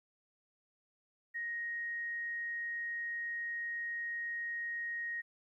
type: tone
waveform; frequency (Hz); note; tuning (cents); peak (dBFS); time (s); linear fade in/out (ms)
sine; 1874; A#6; +9; -36; 1.34-5.22; 20
effects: 13-bit